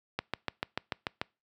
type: click train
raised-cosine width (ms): 0.3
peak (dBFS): -14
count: 8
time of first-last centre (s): 0.19-1.215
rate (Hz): 6.83
effects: noise-tail reverb RT60 0.3 s tail -26 dB re dry + high-pass 80 Hz 12 dB/octave